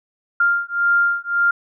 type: beating tone pair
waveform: sine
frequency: 1396.9 / 1398.7 Hz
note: F6 / F6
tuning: 0 / +2 cents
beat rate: 1.8 Hz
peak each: -18 dBFS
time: 0.4-1.51 s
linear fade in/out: 5 ms
effects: none

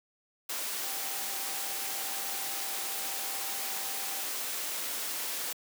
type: tone in noise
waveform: sine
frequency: 784 Hz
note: G5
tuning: in tune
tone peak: -46 dBFS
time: 0.83-4.22 s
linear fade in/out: 5 ms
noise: white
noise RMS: -35 dBFS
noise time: 0.49-5.53 s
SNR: -14 dB
effects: high-pass 300 Hz 12 dB/octave

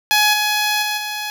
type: tone with level steps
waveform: 10% pulse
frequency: 841 Hz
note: G#5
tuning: 22 cents sharp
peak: -4 / -8 / -11 / -15 dBFS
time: 0.11-1.3 s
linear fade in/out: 0 ms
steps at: 0.33 / 0.82 / 0.97 s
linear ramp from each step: 10 ms
effects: none

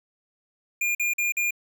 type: tone bursts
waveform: square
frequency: 2413 Hz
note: D7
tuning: 46 cents sharp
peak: -23 dBFS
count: 4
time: 0.81-1.508 s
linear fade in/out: 5 ms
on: 140 ms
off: 46 ms
effects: none

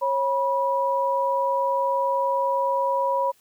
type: tone pair together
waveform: sine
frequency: 545.7 / 975 Hz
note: C#5 / B5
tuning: -27 / -23 cents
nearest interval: minor seventh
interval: 1004 cents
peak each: -24 / -22 dBFS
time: 0.01-3.32 s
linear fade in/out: 20 ms
effects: white hiss -60 dBFS RMS until 3.4 s

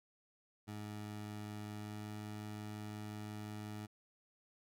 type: tone with pitch glide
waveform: 20% pulse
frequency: 105 to 105.67 Hz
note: G#2 to G#2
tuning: +19 to +30 cents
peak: -39 dBFS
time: 0.67-3.87 s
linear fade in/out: 20 ms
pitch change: +11 cents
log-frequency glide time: 1.71-2.05 s
effects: none

